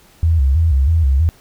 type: tone with vibrato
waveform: sine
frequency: 74.4 Hz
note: D2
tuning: 23 cents sharp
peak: -10 dBFS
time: 0.23-1.29 s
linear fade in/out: 0 ms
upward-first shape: square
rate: 3.1 Hz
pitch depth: 170 cents each way
effects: pink hiss -49 dBFS RMS until 1.4 s